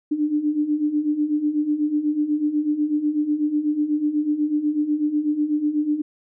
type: beating tone pair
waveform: sine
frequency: 293.6 / 301.7 Hz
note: D4 / D4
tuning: 0 / +47 cents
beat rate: 8.1 Hz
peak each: -25 / -20 dBFS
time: 0.11-6.02 s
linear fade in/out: 10 ms
effects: none